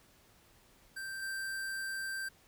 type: tone with level steps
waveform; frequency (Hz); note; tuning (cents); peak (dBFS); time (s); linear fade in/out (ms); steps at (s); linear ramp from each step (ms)
square; 1568; G6; 0; -40 / -37; 0.96-2.29; 10; 1.22; 5
effects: pink hiss -64 dBFS RMS until 2.47 s